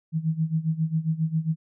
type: tone with tremolo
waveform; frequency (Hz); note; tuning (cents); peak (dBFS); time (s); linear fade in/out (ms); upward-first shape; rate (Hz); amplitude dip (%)
sine; 160; D#3; +49; -19; 0.12-1.56; 50; sine; 7.4; 85
effects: none